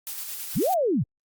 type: noise with tremolo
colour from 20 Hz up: blue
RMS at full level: -33 dBFS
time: 0.07-0.74 s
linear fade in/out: 0 ms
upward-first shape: square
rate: 9.2 Hz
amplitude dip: 30%
type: linear two-way sweep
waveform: sine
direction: up then down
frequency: 87.6 to 784 to 87.6 Hz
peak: -20 dBFS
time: 0.55-1.04 s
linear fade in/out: 20 ms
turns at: 0.71 s
effects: Opus 48 kbps